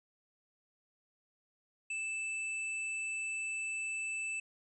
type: tone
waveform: square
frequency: 2637 Hz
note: E7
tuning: in tune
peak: -36 dBFS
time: 1.9-4.4 s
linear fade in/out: 5 ms
effects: resampled to 22050 Hz